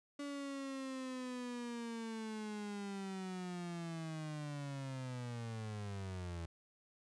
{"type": "linear sweep", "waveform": "35% pulse", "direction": "down", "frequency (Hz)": [287.3, 82.41], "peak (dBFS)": -40, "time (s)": [0.19, 6.46], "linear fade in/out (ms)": 5, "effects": ["resampled to 22050 Hz"]}